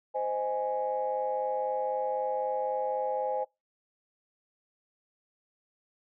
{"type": "chord", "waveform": "sine", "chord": "Ab major", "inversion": "first", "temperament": "just", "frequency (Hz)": [519.1, 623, 830.6], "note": ["C5", "Eb5", "Ab5"], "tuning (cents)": [-14, 2, 0], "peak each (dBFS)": [-31, -35, -31], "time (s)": [0.14, 3.45], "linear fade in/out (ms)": 20, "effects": ["noise-tail reverb RT60 0.2 s tail -23 dB re dry", "tanh soft clip ceiling -19 dBFS"]}